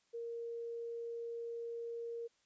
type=tone; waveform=sine; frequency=466.2 Hz; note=A#4; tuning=in tune; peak=-40 dBFS; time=0.13-2.28 s; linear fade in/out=20 ms; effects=white hiss -75 dBFS RMS until 2.45 s + resampled to 16000 Hz